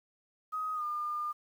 sine tone with pitch glide, 1258 to 1206.8 Hz, D#6 to D6, +19 to +47 cents, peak -32 dBFS, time 0.52-1.33 s, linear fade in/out 20 ms, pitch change -72 cents, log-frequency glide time 0.74-0.83 s, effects 10-bit

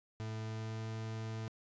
40% pulse tone with pitch glide, 110 to 111.02 Hz, A2 to A2, 0 to +16 cents, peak -38 dBFS, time 0.2-1.48 s, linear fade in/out 0 ms, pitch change +16 cents, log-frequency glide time 0.4-0.86 s, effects resampled to 16000 Hz

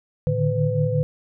sine tone cluster, 112 / 147 / 152.5 / 504 Hz, A2 / D3 / D#3 / B4, +31 / +2 / -34 / +35 cents, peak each -24 dBFS, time 0.27-1.03 s, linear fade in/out 0 ms, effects none

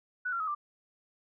sine tone with pitch steps, 1480 / 1372.9 / 1273.6 / 1181.5 Hz, F#6 / F6 / D#6 / D6, 0 / -30 / +40 / +10 cents, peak -30 dBFS, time 0.25-0.55 s, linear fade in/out 10 ms, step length 75 ms, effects none

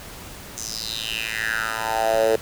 10% pulse tone with high-pass filter sweep, 111.7 Hz, A2, 27 cents sharp, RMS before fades -24 dBFS, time 0.57-2.36 s, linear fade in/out 5 ms, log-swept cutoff 6600 to 450 Hz, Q 5.1, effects pink hiss -39 dBFS RMS until 2.41 s

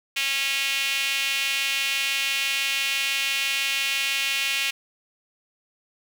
sawtooth tone with high-pass filter, 274 Hz, C#4, 20 cents flat, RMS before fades -25 dBFS, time 0.16-4.71 s, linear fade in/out 10 ms, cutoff 2600 Hz, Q 3.3, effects none

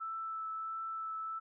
sine tone with vibrato, 1318.5 Hz, E6, in tune, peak -37 dBFS, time 0-1.4 s, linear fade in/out 20 ms, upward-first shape triangle, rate 1.5 Hz, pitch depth 12 cents each way, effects none

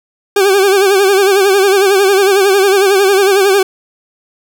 40% pulse tone with vibrato, 392 Hz, G4, in tune, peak -6 dBFS, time 0.36-3.63 s, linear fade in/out 5 ms, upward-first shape sine, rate 11 Hz, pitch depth 77 cents each way, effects none

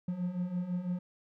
triangle beating tone pair, 174.7 / 180.7 Hz, F3 / F#3, +1 / -41 cents, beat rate 6 Hz, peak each -36 / -31 dBFS, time 0.08-0.99 s, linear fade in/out 5 ms, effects none

